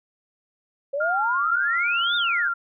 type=exponential two-way sweep; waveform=sine; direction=up then down; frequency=540 to 3700 to 1478 Hz; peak=-23 dBFS; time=0.93-2.49 s; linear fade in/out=10 ms; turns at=2.16 s
type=tone with vibrato; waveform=sine; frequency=1396.9 Hz; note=F6; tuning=in tune; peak=-22 dBFS; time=1-2.54 s; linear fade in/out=10 ms; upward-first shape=triangle; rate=3.7 Hz; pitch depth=29 cents each way
effects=none